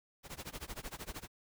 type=noise with tremolo; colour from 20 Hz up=pink; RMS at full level=-42 dBFS; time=0.23-1.28 s; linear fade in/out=50 ms; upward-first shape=sine; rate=13 Hz; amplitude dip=95%; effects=none